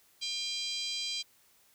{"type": "harmonic tone", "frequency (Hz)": 800, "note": "G5", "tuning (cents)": 35, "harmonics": [3, 4, 5, 6, 7, 8, 9, 10], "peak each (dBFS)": [-43, -38, -39, -38, -46, -49, -50, -50], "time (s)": [0.21, 1.23], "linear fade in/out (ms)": 20, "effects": ["white hiss -65 dBFS RMS until 1.74 s"]}